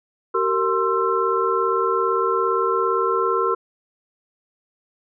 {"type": "tone cluster", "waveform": "sine", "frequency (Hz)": [383.7, 461.3, 1051, 1336], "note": ["G4", "A#4", "C6", "E6"], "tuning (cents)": [-37, -18, 7, 23], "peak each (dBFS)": -23, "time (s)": [0.34, 3.55], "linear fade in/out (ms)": 10, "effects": []}